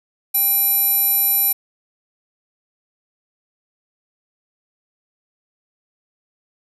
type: tone with band-pass filter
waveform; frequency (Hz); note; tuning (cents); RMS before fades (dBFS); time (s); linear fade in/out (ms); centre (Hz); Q
square; 795; G5; +24; -17; 0.34-1.53; 10; 12000; 9.8
effects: 8-bit